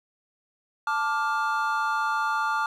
triangle chord, D minor, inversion second, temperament just, 881 / 1174.7 / 1409.6 Hz, A5 / D6 / F6, +2 / 0 / +16 cents, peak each -26 dBFS, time 0.87-2.66 s, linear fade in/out 2 ms, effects none

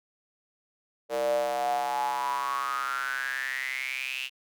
square tone with high-pass filter sweep, 65.41 Hz, C2, in tune, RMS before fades -30 dBFS, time 1.09-4.3 s, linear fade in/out 50 ms, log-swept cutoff 520 to 2800 Hz, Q 9.9, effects none

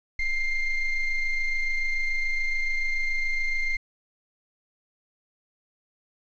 triangle ring-modulated tone, 1046.5 Hz, C6, in tune, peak -18 dBFS, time 0.19-3.77 s, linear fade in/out 5 ms, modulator 1060 Hz, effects resampled to 16000 Hz + 9-bit

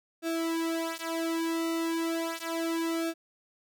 sawtooth tone with flanger, 329.6 Hz, E4, in tune, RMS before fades -31 dBFS, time 0.22-3.14 s, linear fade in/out 50 ms, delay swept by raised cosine 0.96 to 4.86 ms, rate 0.34 Hz, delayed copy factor -1, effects none

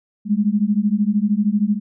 sine beating tone pair, 201.3 / 214.3 Hz, G3 / A3, +46 / -45 cents, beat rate 13 Hz, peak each -18 dBFS, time 0.25-1.8 s, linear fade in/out 50 ms, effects none

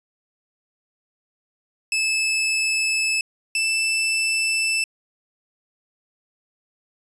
sawtooth tone pair in turn, 2613 / 2646 Hz, E7 / E7, -16 / +6 cents, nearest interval unison, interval 22 cents, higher second, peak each -16 dBFS, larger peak neither, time 1.92-3.21 / 3.55-4.84 s, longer neither, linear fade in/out 2 ms, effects resampled to 24000 Hz

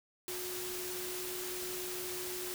sine tone in noise, 363.3 Hz, F#4, 32 cents flat, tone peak -42 dBFS, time 0.28-2.54 s, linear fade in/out 0 ms, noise white, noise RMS -41 dBFS, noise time 0.28-2.54 s, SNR -4 dB, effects none

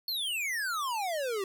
square exponential sweep, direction down, 4435 to 374.6 Hz, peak -31 dBFS, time 0.08-1.44 s, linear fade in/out 2 ms, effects none

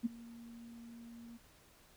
sine tone with ADSR envelope, 233.5 Hz, A#3, 3 cents sharp, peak -28 dBFS, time 0.03-1.38 s, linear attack 27 ms, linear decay 16 ms, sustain -21 dB, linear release 20 ms, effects pink hiss -64 dBFS RMS until 1.96 s

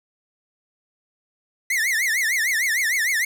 45% pulse tone with vibrato, 1962 Hz, B6, 12 cents flat, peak -19 dBFS, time 1.7-3.25 s, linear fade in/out 5 ms, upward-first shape triangle, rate 6.6 Hz, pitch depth 240 cents each way, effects none

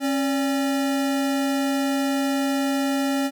square tone pair together, 272 / 576 Hz, C#4 / D5, -33 / -34 cents, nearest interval octave + minor second, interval 1299 cents, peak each -22 / -30 dBFS, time 0-3.31 s, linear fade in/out 50 ms, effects none

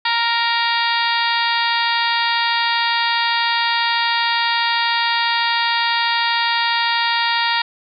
harmonic tone with a mistuned harmonic, 466.2 Hz, A#4, in tune, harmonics 2 / 3 / 4 / 5 / 6 / 7 / 8 / 9 / 10, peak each -20 / -26 / -22 / -27 / -27 / -27 / -25 / -29 / -27 dBFS, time 0.05-7.62 s, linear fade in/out 5 ms, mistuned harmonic 7, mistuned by +28 cents, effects none

